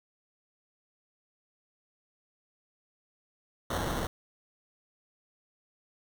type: noise with sample-and-hold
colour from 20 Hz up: pink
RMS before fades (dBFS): -32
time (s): 3.7-4.07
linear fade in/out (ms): 5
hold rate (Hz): 2450
effects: none